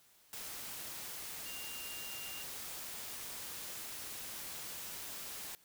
sine tone in noise, 2794 Hz, F7, in tune, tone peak -48 dBFS, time 1.46-2.43 s, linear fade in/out 0 ms, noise white, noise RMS -45 dBFS, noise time 0.33-5.55 s, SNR -6 dB, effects white hiss -66 dBFS RMS until 5.64 s

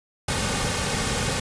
pink noise with comb filter, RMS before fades -25 dBFS, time 0.28-1.4 s, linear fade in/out 5 ms, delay 3 ms, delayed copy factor -0.6, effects resampled to 22050 Hz

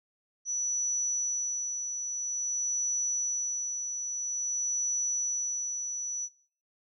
sine tone with tremolo, 5920 Hz, F#8, in tune, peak -27 dBFS, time 0.45-6.29 s, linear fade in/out 50 ms, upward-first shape sine, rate 0.5 Hz, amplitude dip 45%, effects noise-tail reverb RT60 0.6 s tail -25 dB re dry

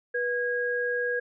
sine tone pair together, 487.6 / 1640.1 Hz, B4 / G#6, -22 / -22 cents, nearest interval octave + major sixth, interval 2100 cents, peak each -28 / -28 dBFS, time 0.14-1.2 s, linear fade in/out 10 ms, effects none

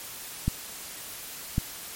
clicks, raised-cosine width 5 ms, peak -11 dBFS, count 2, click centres 0.48 / 1.581 s, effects white hiss -40 dBFS RMS until 1.95 s + MP3 64 kbps

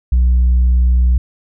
sine tone, 61.74 Hz, B1, in tune, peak -6 dBFS, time 0.12-1.18 s, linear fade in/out 5 ms, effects tanh soft clip ceiling -7 dBFS

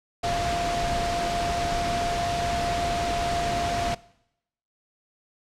sine tone in noise, 694 Hz, F5, 11 cents flat, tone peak -25 dBFS, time 0.23-3.95 s, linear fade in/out 10 ms, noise pink, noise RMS -29 dBFS, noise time 0.23-3.95 s, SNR +1 dB, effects noise-tail reverb RT60 0.8 s tail -21 dB re dry + low-pass 6000 Hz 12 dB/octave

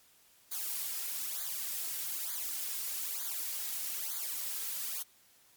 blue noise with flanger, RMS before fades -37 dBFS, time 0.51-5.03 s, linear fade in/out 10 ms, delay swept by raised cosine 0.36 to 3.46 ms, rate 1.1 Hz, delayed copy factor -0.9, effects white hiss -64 dBFS RMS until 5.56 s + MP3 96 kbps

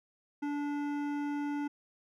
triangle tone with hard clipping, 290 Hz, D4, 22 cents flat, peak -34 dBFS, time 0.42-1.68 s, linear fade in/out 10 ms, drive 17 dB, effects none

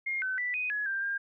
sine tone with pitch steps, 2131 / 1522 / 1974 / 2496 / 1686 / 1582 / 1604 Hz, C7 / F#6 / B6 / D#7 / G#6 / G6 / G6, +31 / +48 / -1 / +5 / +26 / +15 / +39 cents, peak -29 dBFS, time 0.06-1.18 s, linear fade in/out 10 ms, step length 160 ms, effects none

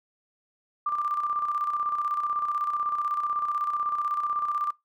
sine tone with tremolo, 1185 Hz, D6, 15 cents sharp, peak -23 dBFS, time 0.86-4.71 s, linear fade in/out 5 ms, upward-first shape square, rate 16 Hz, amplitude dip 45%, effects noise-tail reverb RT60 0.2 s tail -23 dB re dry

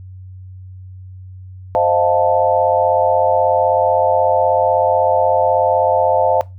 sine chord, F dominant seventh, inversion second, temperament equal, 523.3 / 622.3 / 698.5 / 880 Hz, C5 / Eb5 / F5 / A5, 0 / 0 / 0 / 0 cents, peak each -17 dBFS, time 1.75-6.41 s, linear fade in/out 0 ms, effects noise-tail reverb RT60 0.2 s tail -19 dB re dry + added 93 Hz sine -32 dBFS peak until 6.58 s

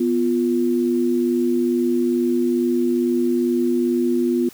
sine tone pair together, 246.9 / 349.2 Hz, B3 / F4, 0 / 0 cents, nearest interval tritone, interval 600 cents, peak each -19 dBFS, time 0-4.49 s, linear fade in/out 5 ms, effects white hiss -45 dBFS RMS until 4.53 s

